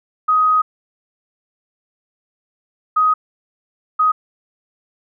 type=tone bursts at uneven times; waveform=sine; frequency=1255 Hz; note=D#6; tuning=15 cents sharp; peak=-11 dBFS; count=3; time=0.28-0.62 / 2.96-3.14 / 3.99-4.12 s; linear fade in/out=10 ms; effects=none